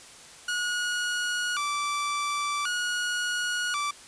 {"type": "tone with vibrato", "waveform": "sawtooth", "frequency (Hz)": 1300, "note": "E6", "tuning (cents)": -24, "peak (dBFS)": -23, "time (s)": [0.48, 3.91], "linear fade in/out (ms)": 5, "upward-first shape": "square", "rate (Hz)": 0.46, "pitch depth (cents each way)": 190, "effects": ["white hiss -48 dBFS RMS until 4.07 s", "resampled to 22050 Hz"]}